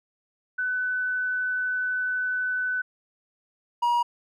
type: tone pair in turn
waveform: sine / triangle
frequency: 1502 / 955.5 Hz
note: F#6 / A#5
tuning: +26 / +43 cents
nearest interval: minor sixth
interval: 783 cents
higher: first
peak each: -24 / -18 dBFS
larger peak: second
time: 0.58-2.82 / 3.82-4.03 s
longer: first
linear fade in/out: 10 ms
effects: none